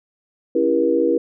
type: chord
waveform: sine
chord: C# diminished seventh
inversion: none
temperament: just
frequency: 277.2 / 332.6 / 399.1 / 479 Hz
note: C#4 / E4 / G4 / Bb4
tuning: 0 / +16 / +31 / +47 cents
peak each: -23 / -19 / -23 / -18 dBFS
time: 0.55-1.18 s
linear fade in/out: 5 ms
effects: none